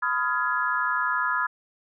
sine chord, F half-diminished seventh, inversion second, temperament just, 1005.8 / 1257.2 / 1396.9 / 1676.3 Hz, Cb6 / Eb6 / F6 / Ab6, +31 / +18 / 0 / +16 cents, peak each -28 dBFS, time 0.02-1.47 s, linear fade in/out 10 ms, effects none

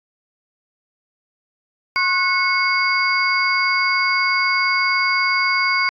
sine tone cluster, 1074 / 1472 / 2196 / 4771 Hz, C6 / F#6 / C#7 / D8, +45 / -9 / -17 / +26 cents, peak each -21 / -24 / -18 / -24 dBFS, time 1.96-5.89 s, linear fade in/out 0 ms, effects AAC 64 kbps

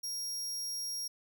sawtooth tone, 5600 Hz, F8, 4 cents sharp, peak -33 dBFS, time 0.03-1.08 s, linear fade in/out 10 ms, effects none

